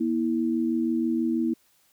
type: tone pair together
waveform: sine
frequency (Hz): 239.1 / 325.3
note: A#3 / E4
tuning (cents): +44 / -23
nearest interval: perfect fourth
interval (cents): 533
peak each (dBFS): -25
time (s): 0-1.54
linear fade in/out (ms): 10
effects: white hiss -64 dBFS RMS until 1.92 s